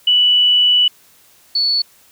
sine tone pair in turn, 2960 / 4435 Hz, F#7 / C#8, 0 / 0 cents, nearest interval perfect fifth, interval 700 cents, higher second, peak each -9 / -13 dBFS, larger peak first, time 0.07-0.88 / 1.55-1.82 s, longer first, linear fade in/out 5 ms, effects white hiss -50 dBFS RMS until 2.11 s

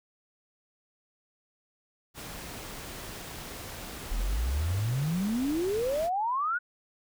pink noise, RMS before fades -41 dBFS, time 2.14-6.1 s, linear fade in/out 50 ms
sine exponential sweep, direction up, 36.12 to 1500 Hz, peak -26 dBFS, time 4.1-6.59 s, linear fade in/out 20 ms
effects none

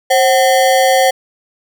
square ring-modulated tone, 642 Hz, E5, 46 cents flat, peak -6 dBFS, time 0.1-1.11 s, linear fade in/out 10 ms, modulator 111 Hz, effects none

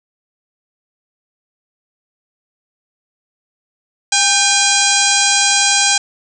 harmonic tone with a mistuned harmonic, 809 Hz, G#5, 46 cents flat, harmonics 1 / 2 / 3 / 4 / 5 / 6 / 7 / 8 / 9 / 10, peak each -20 / -20 / -20 / -20 / -20 / -20 / -20 / -20 / -20 / -20 dBFS, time 4.12-5.98 s, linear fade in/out 5 ms, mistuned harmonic 2, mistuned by -63 cents, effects none

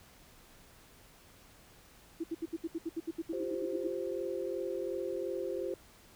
sine tone bursts, 329.6 Hz, E4, in tune, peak -32 dBFS, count 16, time 2.2-3.875 s, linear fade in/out 10 ms, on 40 ms, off 69 ms
sine chord, F suspended second, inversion none, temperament equal, 349.2 / 392 / 523.3 Hz, F4 / G4 / C5, 0 / 0 / 0 cents, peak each -38 dBFS, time 3.33-5.74 s, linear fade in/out 2 ms
effects pink hiss -59 dBFS RMS until 6.15 s

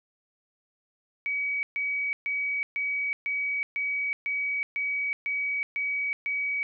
sine tone bursts, 2269 Hz, C#7, 40 cents sharp, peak -26 dBFS, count 11, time 1.26-6.63 s, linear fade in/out 0 ms, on 370 ms, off 130 ms, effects none

